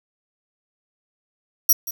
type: tone with echo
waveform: 5% pulse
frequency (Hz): 5740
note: F8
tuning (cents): +47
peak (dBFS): -6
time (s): 1.69-1.73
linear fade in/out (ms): 5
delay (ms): 180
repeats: 1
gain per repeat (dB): -15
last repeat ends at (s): 1.91
effects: 8-bit